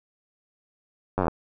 slowing click train, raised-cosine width 1 ms, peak -10 dBFS, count 10, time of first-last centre 1.18-1.282 s, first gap 10 ms, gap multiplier 1.03, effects none

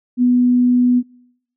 sine tone, 246.9 Hz, B3, in tune, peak -10 dBFS, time 0.17-1.03 s, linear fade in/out 50 ms, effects noise-tail reverb RT60 0.8 s tail -25 dB re dry

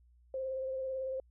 sine tone with vibrato, 526 Hz, C5, 9 cents sharp, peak -34 dBFS, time 0.34-1.2 s, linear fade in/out 2 ms, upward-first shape triangle, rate 18 Hz, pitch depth 27 cents each way, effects added 60 Hz sine -61 dBFS peak until 1.3 s

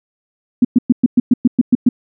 sine tone bursts, 245 Hz, B3, 14 cents flat, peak -5 dBFS, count 10, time 0.62-1.89 s, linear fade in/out 5 ms, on 28 ms, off 110 ms, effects none

